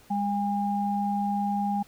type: tone pair together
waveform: sine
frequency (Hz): 202.8 / 811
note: G#3 / G#5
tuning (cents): -41 / -41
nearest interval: 2 octaves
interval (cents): 2400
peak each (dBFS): -27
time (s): 0.1-1.83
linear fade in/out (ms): 10
effects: pink hiss -56 dBFS RMS until 1.87 s